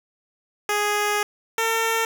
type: tone pair in turn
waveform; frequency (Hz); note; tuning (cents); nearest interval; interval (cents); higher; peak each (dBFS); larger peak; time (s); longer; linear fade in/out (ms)
10% pulse; 415.2 / 452.5; G#4 / A4; 0 / +48; minor second; 148; second; -12; neither; 0.69-1.23 / 1.58-2.05; first; 2
effects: none